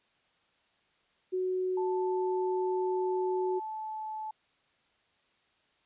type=tone; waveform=sine; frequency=370 Hz; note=F#4; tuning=in tune; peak=-28 dBFS; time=1.32-3.6 s; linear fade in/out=20 ms
type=tone with pitch glide; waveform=sine; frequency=880 to 867.4 Hz; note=A5 to A5; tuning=0 to -25 cents; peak=-35 dBFS; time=1.77-4.31 s; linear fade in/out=5 ms; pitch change=-25 cents; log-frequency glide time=2.82-4.05 s
effects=white hiss -70 dBFS RMS until 5.85 s + resampled to 8000 Hz